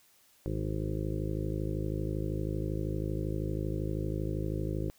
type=harmonic tone with a mistuned harmonic; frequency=52.7 Hz; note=G#1; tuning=26 cents sharp; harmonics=1 / 2 / 3 / 4 / 5 / 6 / 7 / 8 / 9 / 10; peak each=-36 / -36 / -37 / -45 / -49 / -39 / -40 / -45 / -48 / -45 dBFS; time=0.46-4.9 s; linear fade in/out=0 ms; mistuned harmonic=5; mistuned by=-23 cents; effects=white hiss -64 dBFS RMS until 4.98 s